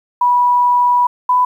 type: tone pair in turn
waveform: sine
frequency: 978 / 996.2 Hz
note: B5 / B5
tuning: -17 / +15 cents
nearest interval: unison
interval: 32 cents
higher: second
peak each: -9 dBFS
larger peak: neither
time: 0.21-1.07 / 1.29-1.45 s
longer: first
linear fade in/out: 5 ms
effects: 8-bit